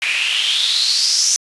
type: noise with band-pass filter sweep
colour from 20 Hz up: white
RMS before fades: -17 dBFS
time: 0.02-1.36 s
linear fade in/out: 0 ms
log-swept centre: 2300 to 6100 Hz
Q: 6.4
effects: resampled to 24000 Hz